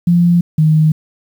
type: tone pair in turn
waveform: sine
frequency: 173.3 / 155.98 Hz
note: F3 / D#3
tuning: -13 / +5 cents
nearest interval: major second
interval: 182 cents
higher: first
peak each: -7 dBFS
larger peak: neither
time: 0.07-0.41 / 0.58-0.92 s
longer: neither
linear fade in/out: 5 ms
effects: 7-bit